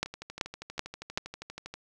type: two click trains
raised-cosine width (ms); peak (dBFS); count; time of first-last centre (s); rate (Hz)
0.2; -23 / -11; 22 / 4; 0.06-1.74 / 0.03-1.175; 12.5 / 2.62
effects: none